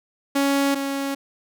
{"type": "tone pair in turn", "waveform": "sawtooth", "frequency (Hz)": [278.3, 276.2], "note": ["C#4", "C#4"], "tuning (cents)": [7, -6], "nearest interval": "unison", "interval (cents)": 13, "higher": "first", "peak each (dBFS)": [-14, -20], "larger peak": "first", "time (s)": [[0.35, 0.75], [0.75, 1.15]], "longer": "neither", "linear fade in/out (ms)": 10, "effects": []}